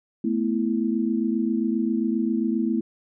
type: chord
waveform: sine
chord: A suspended second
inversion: none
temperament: just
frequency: 220 / 247.5 / 330 Hz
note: A3 / B3 / E4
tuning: 0 / +4 / +2 cents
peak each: -24 / -26 / -26 dBFS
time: 0.24-2.81 s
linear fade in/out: 5 ms
effects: none

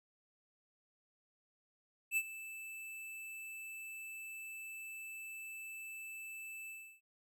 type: tone with ADSR envelope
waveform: square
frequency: 2637 Hz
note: E7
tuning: in tune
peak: -30 dBFS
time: 2.11-7.01 s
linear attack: 60 ms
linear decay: 53 ms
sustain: -16 dB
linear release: 320 ms
effects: none

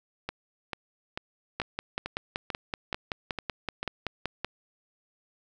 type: two click trains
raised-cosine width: 0.3 ms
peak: -16 / -14 dBFS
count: 9 / 16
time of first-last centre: 0.29-3.83 / 1.6-4.446 s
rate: 2.26 / 5.27 Hz
effects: none

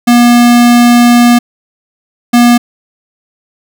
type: tone pair in turn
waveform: square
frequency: 240 / 240 Hz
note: B3 / B3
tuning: -49 / -49 cents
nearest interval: unison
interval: 0 cents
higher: neither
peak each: -3 dBFS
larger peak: neither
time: 0.07-1.39 / 2.33-2.58 s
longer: first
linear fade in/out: 10 ms
effects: none

